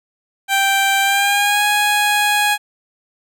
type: tone with pitch glide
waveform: 15% pulse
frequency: 784 to 830.6 Hz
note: G5 to G#5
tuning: 0 to 0 cents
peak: -7 dBFS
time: 0.48-2.58 s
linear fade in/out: 50 ms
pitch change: +100 cents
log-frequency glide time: 1.01-1.64 s
effects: none